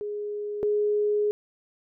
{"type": "tone pair in turn", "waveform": "sine", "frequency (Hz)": [415.3, 417.2], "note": ["G#4", "G#4"], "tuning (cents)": [0, 8], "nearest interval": "unison", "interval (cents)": 8, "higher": "second", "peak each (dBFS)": [-29, -21], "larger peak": "second", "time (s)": [[0.01, 0.63], [0.63, 1.31]], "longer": "second", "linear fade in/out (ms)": 0, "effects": []}